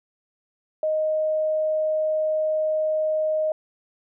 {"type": "tone", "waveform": "sine", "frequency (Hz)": 622.3, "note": "D#5", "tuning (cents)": 0, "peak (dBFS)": -20, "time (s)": [0.83, 3.52], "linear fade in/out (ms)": 2, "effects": []}